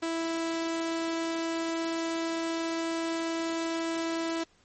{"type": "tone", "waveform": "sawtooth", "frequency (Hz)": 329.6, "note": "E4", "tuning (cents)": 0, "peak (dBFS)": -25, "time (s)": [0.02, 4.44], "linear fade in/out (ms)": 10, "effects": ["pink hiss -64 dBFS RMS until 4.64 s", "MP3 32 kbps"]}